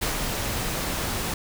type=noise with ADSR envelope; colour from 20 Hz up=pink; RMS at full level=-25 dBFS; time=0.01-1.34 s; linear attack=16 ms; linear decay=130 ms; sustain=-3 dB; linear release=3 ms; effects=none